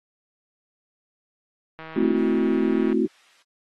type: click train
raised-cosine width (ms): 0.3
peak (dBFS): -20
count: 183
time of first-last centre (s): 1.79-2.928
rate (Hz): 160
type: chord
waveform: sine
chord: F# half-diminished seventh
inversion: first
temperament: equal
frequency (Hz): 220 / 261.6 / 329.6 / 370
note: A3 / C4 / E4 / F#4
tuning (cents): 0 / 0 / 0 / 0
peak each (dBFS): -24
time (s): 1.96-3.06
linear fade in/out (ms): 5
type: noise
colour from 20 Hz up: violet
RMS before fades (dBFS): -34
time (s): 2.16-3.43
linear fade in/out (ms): 10
effects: low-pass 2000 Hz 12 dB/octave + AAC 32 kbps